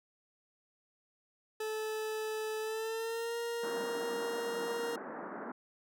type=tone with pitch glide; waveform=40% pulse; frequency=434.5 to 468.4 Hz; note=A4 to A#4; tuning=-22 to +8 cents; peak=-34 dBFS; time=1.6-4.96 s; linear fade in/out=5 ms; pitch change=+130 cents; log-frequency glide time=2.6-3.37 s
type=band-pass noise; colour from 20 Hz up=pink; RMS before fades=-43 dBFS; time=3.63-5.52 s; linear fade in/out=5 ms; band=200 to 1700 Hz; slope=48 dB/octave
effects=none